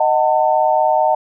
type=chord; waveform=sine; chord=D# diminished; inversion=none; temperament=just; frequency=622.3 / 746.7 / 896 Hz; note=D#5 / F#5 / A5; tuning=0 / +16 / +31 cents; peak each=-16 dBFS; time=0-1.15 s; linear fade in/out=5 ms; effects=none